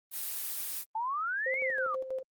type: noise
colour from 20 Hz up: blue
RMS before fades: -36 dBFS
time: 0.11-0.85 s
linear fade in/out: 50 ms
type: exponential two-way sweep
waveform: sine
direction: up then down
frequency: 861 to 2310 to 1144 Hz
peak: -30 dBFS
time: 0.95-1.95 s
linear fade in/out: 5 ms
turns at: 1.61 s
type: tone with tremolo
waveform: sine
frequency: 523.3 Hz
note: C5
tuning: in tune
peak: -31 dBFS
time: 1.46-2.23 s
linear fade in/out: 5 ms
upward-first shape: square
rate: 6.2 Hz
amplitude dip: 60%
effects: Opus 24 kbps